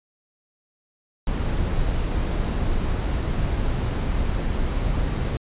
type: noise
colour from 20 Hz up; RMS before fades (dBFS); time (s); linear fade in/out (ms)
brown; -23; 1.27-5.37; 2
effects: resampled to 8000 Hz